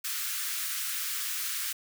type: high-pass noise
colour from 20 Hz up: white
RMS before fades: -33 dBFS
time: 0.04-1.73 s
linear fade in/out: 10 ms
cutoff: 1200 Hz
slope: 48 dB/octave
effects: none